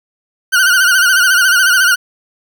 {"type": "tone with vibrato", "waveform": "40% pulse", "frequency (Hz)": 1480, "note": "F#6", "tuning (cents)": 0, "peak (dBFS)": -7, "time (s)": [0.52, 1.96], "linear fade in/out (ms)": 20, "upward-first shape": "sine", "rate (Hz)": 14, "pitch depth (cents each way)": 89, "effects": ["8-bit"]}